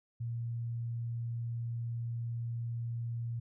sine tone, 117.2 Hz, A#2, 10 cents sharp, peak -34 dBFS, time 0.2-3.4 s, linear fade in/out 10 ms, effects none

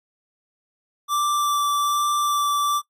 square tone with vibrato, 1170 Hz, D6, 7 cents flat, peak -20 dBFS, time 1.08-2.82 s, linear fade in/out 50 ms, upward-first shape sine, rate 1.2 Hz, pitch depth 10 cents each way, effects noise-tail reverb RT60 0.1 s tail -20 dB re dry + AAC 64 kbps

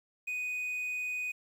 triangle tone with quantisation, 2489 Hz, D#7, in tune, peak -31 dBFS, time 0.27-1.32 s, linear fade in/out 10 ms, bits 10, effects none

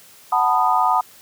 sine chord, B dominant seventh, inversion second, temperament just, 740.8 / 889 / 987.8 / 1234.7 Hz, F#5 / A5 / B5 / D#6, +2 / +18 / 0 / -14 cents, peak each -20 dBFS, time 0.32-1.01 s, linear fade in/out 5 ms, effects white hiss -47 dBFS RMS until 1.21 s + high-pass 60 Hz 12 dB/octave

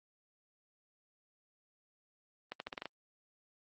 accelerating click train, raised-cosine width 0.3 ms, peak -23 dBFS, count 7, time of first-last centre 2.52-2.856 s, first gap 81 ms, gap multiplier 0.85, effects high-pass 200 Hz 12 dB/octave + Opus 24 kbps

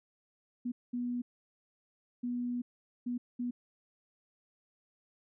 sine tone bursts at uneven times, 244 Hz, B3, 21 cents flat, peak -32 dBFS, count 5, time 0.65-0.72 / 0.93-1.22 / 2.23-2.62 / 3.06-3.18 / 3.39-3.51 s, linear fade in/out 10 ms, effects none

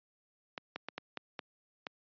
clicks, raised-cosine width 0.3 ms, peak -22 dBFS, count 7, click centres 0.578 / 0.76 / 0.886 / 0.98 / 1.173 / 1.392 / 1.868 s, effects high-pass 200 Hz 12 dB/octave + resampled to 11025 Hz

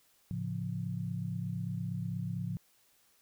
sine chord, A augmented, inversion none, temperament equal, 110 / 138.59 / 174.61 Hz, A2 / C#3 / E#3, 0 / 0 / 0 cents, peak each -38 / -39 / -37 dBFS, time 0.31-2.57 s, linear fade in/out 0 ms, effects white hiss -68 dBFS RMS until 3.21 s

